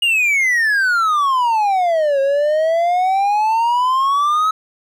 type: exponential two-way sweep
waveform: triangle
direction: down then up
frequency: 2881 to 540 to 1293 Hz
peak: -11 dBFS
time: 0.02-4.51 s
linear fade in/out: 5 ms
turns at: 2.2 s
effects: none